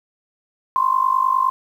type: tone with amplitude modulation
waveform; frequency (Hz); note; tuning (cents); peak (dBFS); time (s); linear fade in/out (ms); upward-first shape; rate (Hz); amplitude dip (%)
sine; 1046.5; C6; 0; -11; 0.76-1.5; 0; sine; 49.8; 85
effects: 8-bit